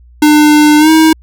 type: tone with pitch glide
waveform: square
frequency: 300.1 to 317.9 Hz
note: D4 to D#4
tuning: +38 to +37 cents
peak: -4 dBFS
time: 0.22-1.13 s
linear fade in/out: 5 ms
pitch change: +99 cents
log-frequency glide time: 0.78-0.9 s
effects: added 60 Hz sine -37 dBFS peak until 1.22 s